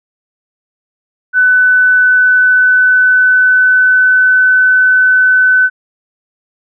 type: tone with pitch glide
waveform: sine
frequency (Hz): 1500 to 1509.6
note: F#6 to F#6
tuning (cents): +23 to +34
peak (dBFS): -5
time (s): 1.33-5.7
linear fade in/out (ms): 50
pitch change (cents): +11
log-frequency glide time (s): 1.84-4.41
effects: none